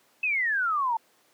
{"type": "exponential sweep", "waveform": "sine", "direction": "down", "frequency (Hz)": [2639, 881], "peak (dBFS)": -23, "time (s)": [0.23, 0.97], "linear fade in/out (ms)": 5, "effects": ["pink hiss -63 dBFS RMS until 1.33 s", "high-pass 300 Hz 12 dB/octave"]}